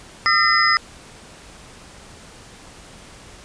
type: tone cluster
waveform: sine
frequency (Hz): 1223 / 1349 / 1830 / 2025 / 5060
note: D#6 / E6 / A#6 / B6 / D#8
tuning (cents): -30 / +40 / -32 / +43 / +28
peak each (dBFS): -20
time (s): 0.26-0.77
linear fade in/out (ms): 0
effects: pink hiss -43 dBFS RMS until 3.44 s + resampled to 22050 Hz